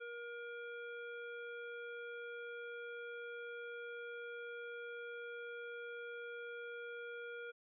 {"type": "harmonic tone", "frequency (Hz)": 474, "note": "A#4", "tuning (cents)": 29, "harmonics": [1, 3, 5, 7], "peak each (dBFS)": [-47, -48, -57, -63], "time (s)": [0, 7.52], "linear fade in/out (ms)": 20, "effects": []}